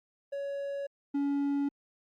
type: tone pair in turn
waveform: triangle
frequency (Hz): 560 / 282.4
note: C#5 / C#4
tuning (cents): +18 / +32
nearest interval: octave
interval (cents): 1186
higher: first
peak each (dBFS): -31 / -25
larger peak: second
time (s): 0.32-0.87 / 1.14-1.69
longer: neither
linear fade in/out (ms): 10
effects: Opus 48 kbps